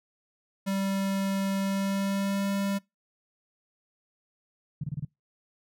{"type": "tone with pitch glide", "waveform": "square", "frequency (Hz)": [195, 197.95], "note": ["G3", "G3"], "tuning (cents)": [-9, 17], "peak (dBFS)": -27, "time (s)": [0.66, 2.79], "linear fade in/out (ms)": 20, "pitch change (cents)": 26, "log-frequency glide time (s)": [1.58, 2.48]}
{"type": "tone bursts", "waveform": "sine", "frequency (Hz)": 145.7, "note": "D3", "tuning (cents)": -13, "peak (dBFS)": -28, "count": 5, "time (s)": [4.81, 5.05], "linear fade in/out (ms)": 5, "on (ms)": 28, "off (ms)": 25}
{"effects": ["noise-tail reverb RT60 0.2 s tail -24 dB re dry"]}